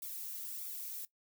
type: noise with flanger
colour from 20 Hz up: violet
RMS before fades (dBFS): -43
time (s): 0.02-1.05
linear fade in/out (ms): 2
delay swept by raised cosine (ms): 0.84 to 2.54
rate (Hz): 1.6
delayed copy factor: +0.7
effects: noise-tail reverb RT60 0.1 s tail -18 dB re dry